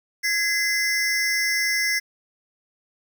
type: tone cluster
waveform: square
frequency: 1669 / 2047 / 5470 Hz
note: G#6 / C7 / F8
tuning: +8 / -38 / -37 cents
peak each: -28 / -23 / -28 dBFS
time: 0.23-2 s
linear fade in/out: 20 ms
effects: 9-bit